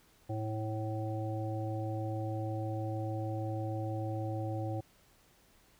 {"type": "harmonic tone", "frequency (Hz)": 109.2, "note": "A2", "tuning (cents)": -13, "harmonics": [1, 3, 5, 7], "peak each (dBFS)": [-35, -40, -42, -43], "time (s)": [0.29, 4.81], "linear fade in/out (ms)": 10, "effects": ["pink hiss -65 dBFS RMS until 5.79 s"]}